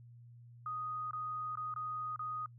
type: tone with dropouts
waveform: sine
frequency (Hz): 1244.5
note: D#6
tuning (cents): 0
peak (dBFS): -37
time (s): 0.66-2.46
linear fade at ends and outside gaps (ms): 2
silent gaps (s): 1.11-1.132 / 1.555-1.572 / 1.74-1.761 / 2.161-2.193
effects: noise-tail reverb RT60 0.1 s tail -26 dB re dry + added 119 Hz sine -53 dBFS peak until 2.58 s